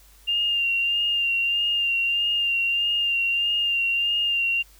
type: tone with vibrato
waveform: sine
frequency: 2794 Hz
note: F7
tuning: in tune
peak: -20 dBFS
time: 0.27-4.63 s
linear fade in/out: 20 ms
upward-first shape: sine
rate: 1.6 Hz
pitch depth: 28 cents each way
effects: added 50 Hz sine -52 dBFS peak until 4.79 s + white hiss -55 dBFS RMS until 4.79 s